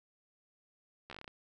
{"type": "slowing click train", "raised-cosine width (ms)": 0.3, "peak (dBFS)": -30, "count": 9, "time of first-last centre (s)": [1.1, 1.278], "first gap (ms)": 13, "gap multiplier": 1.15, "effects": []}